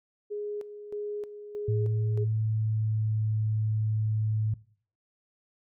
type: tone with tremolo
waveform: sine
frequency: 415.3 Hz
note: G#4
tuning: in tune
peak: -31 dBFS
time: 0.3-2.25 s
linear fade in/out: 20 ms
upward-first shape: square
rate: 1.6 Hz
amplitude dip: 65%
type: tone with pitch glide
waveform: sine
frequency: 110 to 108.49 Hz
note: A2 to A2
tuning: 0 to -24 cents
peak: -24 dBFS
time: 1.68-4.54 s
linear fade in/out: 5 ms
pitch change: -24 cents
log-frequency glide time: 2.11-3.27 s
effects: noise-tail reverb RT60 0.5 s tail -20 dB re dry